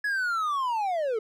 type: linear sweep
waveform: triangle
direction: down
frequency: 1700 to 419 Hz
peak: -23 dBFS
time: 0.04-1.19 s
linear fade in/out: 5 ms
effects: none